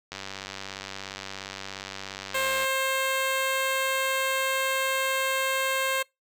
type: click train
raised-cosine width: 0.2 ms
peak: -18 dBFS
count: 246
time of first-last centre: 0.12-2.643 s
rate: 97.1 Hz
type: tone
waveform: 10% pulse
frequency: 531 Hz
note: C5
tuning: 25 cents sharp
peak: -16 dBFS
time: 2.34-6.03 s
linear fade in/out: 10 ms
effects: noise-tail reverb RT60 0.2 s tail -25 dB re dry